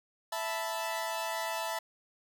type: chord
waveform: sawtooth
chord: E suspended fourth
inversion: none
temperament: equal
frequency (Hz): 659.3 / 880 / 987.8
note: E5 / A5 / B5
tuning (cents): 0 / 0 / 0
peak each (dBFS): -33 / -33 / -35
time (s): 0.32-1.79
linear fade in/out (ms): 5
effects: 11-bit